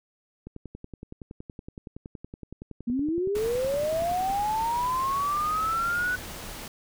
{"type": "click train", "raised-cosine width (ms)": 3, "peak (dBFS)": -26, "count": 43, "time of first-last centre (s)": [0.47, 4.395], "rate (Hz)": 10.7}
{"type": "linear sweep", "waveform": "sine", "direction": "up", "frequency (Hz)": [228.7, 1493], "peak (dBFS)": -24, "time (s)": [2.87, 6.16], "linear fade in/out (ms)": 10}
{"type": "noise", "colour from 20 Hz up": "pink", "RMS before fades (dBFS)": -39, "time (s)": [3.35, 6.68], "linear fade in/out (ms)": 2}
{"effects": []}